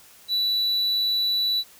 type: tone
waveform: triangle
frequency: 3951 Hz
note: B7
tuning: in tune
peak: -19 dBFS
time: 0.28-1.64 s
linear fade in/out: 50 ms
effects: white hiss -51 dBFS RMS until 1.79 s